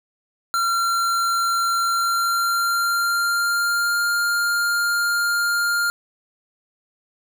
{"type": "tone with pitch glide", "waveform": "square", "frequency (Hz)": [1370, 1403.6], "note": ["F6", "F6"], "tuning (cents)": [-34, 8], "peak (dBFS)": -19, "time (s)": [0.54, 5.9], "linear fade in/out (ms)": 0, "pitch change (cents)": 42, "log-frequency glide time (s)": [1.83, 4.02], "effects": ["9-bit"]}